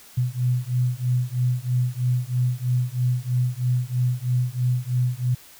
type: beating tone pair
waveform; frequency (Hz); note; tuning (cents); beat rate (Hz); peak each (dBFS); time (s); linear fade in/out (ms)
sine; 123.1 / 126.2; B2 / B2; -5 / +38; 3.1; -23; 0.17-5.35; 10
effects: white hiss -48 dBFS RMS until 5.59 s